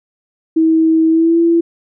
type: tone with pitch glide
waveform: sine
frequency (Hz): 322 to 335.9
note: E4 to E4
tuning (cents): -41 to +33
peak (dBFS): -8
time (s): 0.56-1.61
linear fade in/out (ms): 10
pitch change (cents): +74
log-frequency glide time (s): 1.09-1.39
effects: none